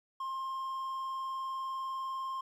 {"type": "tone with vibrato", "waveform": "triangle", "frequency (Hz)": 1060, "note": "C6", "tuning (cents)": 22, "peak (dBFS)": -33, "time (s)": [0.2, 2.41], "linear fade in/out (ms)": 5, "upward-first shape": "sine", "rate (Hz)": 20, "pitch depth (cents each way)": 18, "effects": ["12-bit"]}